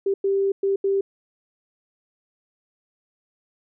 sine tone bursts at uneven times, 392.8 Hz, G4, 4 cents sharp, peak -18 dBFS, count 4, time 0.06-0.14 / 0.24-0.52 / 0.63-0.76 / 0.84-1.01 s, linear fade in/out 5 ms, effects none

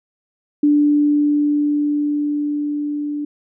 sine tone with level ramp, 293.7 Hz, D4, in tune, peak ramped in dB -10 to -21 dBFS, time 0.63-3.25 s, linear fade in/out 5 ms, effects none

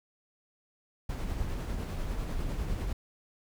brown noise with tremolo, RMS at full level -32 dBFS, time 1.09-2.93 s, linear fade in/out 5 ms, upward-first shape sine, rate 10 Hz, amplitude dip 30%, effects none

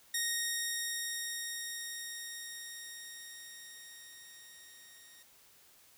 10% pulse tone with level ramp, 1864.7 Hz, A#6, in tune, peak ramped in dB -22 to -47 dBFS, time 0.14-5.23 s, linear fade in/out 5 ms, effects white hiss -62 dBFS RMS until 5.97 s

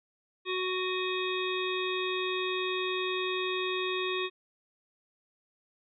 harmonic tone with a mistuned harmonic, 370 Hz, F#4, in tune, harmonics 1 / 3 / 5 / 7 / 9 / 10, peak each -32 / -37 / -40 / -36 / -41 / -38 dBFS, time 0.45-4.3 s, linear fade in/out 50 ms, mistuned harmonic 7, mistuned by -47 cents, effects none

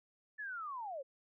sine linear sweep, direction down, 1760 to 506 Hz, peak -40 dBFS, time 0.38-1.03 s, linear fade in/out 20 ms, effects none

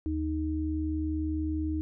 sine tone pair together, 77.78 / 311.1 Hz, D#2 / D#4, 0 / 0 cents, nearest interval 2 octaves, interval 2400 cents, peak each -31 / -30 dBFS, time 0.06-1.81 s, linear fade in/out 0 ms, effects none

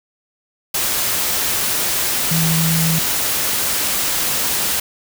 sine tone in noise, 162.8 Hz, E3, 21 cents flat, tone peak -16 dBFS, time 2.31-2.99 s, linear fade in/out 5 ms, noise white, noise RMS -19 dBFS, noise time 0.74-4.8 s, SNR 0 dB, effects none

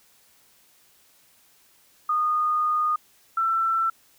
sine tone pair in turn, 1229 / 1338 Hz, D#6 / E6, -22 / +25 cents, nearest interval minor second, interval 147 cents, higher second, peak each -20 dBFS, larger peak neither, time 2.09-2.96 / 3.37-3.9 s, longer first, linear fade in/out 5 ms, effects white hiss -59 dBFS RMS until 4.18 s

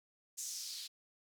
blue noise with band-pass filter sweep, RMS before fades -44 dBFS, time 0.37-0.88 s, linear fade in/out 20 ms, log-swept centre 7000 to 3800 Hz, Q 3.4, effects none

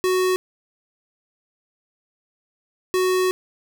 square tone pair in turn, 370 / 370 Hz, F#4 / F#4, 0 / 0 cents, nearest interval unison, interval 0 cents, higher neither, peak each -18 dBFS, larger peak neither, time 0.04-0.36 / 2.94-3.31 s, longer second, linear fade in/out 0 ms, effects none

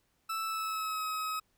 40% pulse tone with pitch glide, 1318 to 1273.8 Hz, E6 to D#6, -1 to +40 cents, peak -32 dBFS, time 0.29-1.4 s, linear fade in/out 10 ms, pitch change -59 cents, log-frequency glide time 0.45-1.04 s, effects pink hiss -74 dBFS RMS until 1.57 s

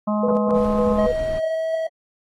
harmonic tone, 210.6 Hz, G#3, 24 cents sharp, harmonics 1 / 3 / 4 / 5 / 6, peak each -20 / -25 / -32 / -28 / -35 dBFS, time 0.07-1.07 s, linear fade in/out 10 ms
sine tone with tremolo, 493.9 Hz, B4, in tune, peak -18 dBFS, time 0.23-1.12 s, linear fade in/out 5 ms, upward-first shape square, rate 3.6 Hz, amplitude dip 50%
brown noise, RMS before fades -31 dBFS, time 0.54-1.4 s, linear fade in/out 20 ms
triangle tone with pitch glide, 633 to 646.7 Hz, D#5 to E5, +30 to -33 cents, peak -19 dBFS, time 0.98-1.87 s, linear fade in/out 5 ms, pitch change +37 cents, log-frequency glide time 1.1-1.67 s
effects AAC 32 kbps

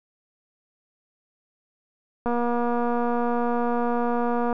click train, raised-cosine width 1 ms, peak -13 dBFS, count 543, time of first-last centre 2.26-4.528 s, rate 239 Hz, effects none

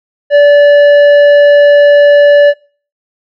triangle tone with tanh clipping, 579 Hz, D5, 25 cents flat, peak -3 dBFS, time 0.3-2.54 s, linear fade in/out 50 ms, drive 13 dB, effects noise-tail reverb RT60 0.4 s tail -21 dB re dry

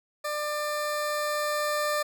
20% pulse tone with level ramp, 596 Hz, D5, 25 cents sharp, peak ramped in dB -24 to -20 dBFS, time 0.24-2.03 s, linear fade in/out 10 ms, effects none

